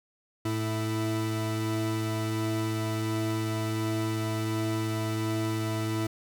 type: tone pair together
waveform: 40% pulse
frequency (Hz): 110 / 328.6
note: A2 / E4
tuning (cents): 0 / -5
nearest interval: octave + perfect fifth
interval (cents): 1895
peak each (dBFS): -29 / -30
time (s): 0.45-6.07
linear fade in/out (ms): 5
effects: none